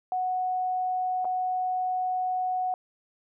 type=tone with dropouts; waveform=sine; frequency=738 Hz; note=F#5; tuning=5 cents flat; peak=-25 dBFS; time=0.12-2.74 s; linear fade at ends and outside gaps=1 ms; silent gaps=1.246-1.252 s; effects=none